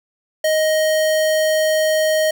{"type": "tone", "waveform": "square", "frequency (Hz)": 625, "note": "D#5", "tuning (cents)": 8, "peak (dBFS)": -15, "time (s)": [0.44, 2.31], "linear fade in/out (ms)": 5, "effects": []}